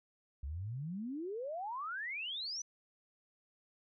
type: exponential sweep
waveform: sine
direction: up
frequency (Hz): 64.6 to 6080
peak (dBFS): -38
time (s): 0.43-2.62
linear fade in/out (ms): 5
effects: none